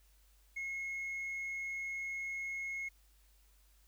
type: tone with tanh clipping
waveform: sine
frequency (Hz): 2168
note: C#7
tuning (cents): -39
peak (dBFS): -38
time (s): 0.56-2.89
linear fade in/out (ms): 10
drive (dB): 1
effects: added 50 Hz sine -64 dBFS peak until 3.87 s + white hiss -71 dBFS RMS until 3.87 s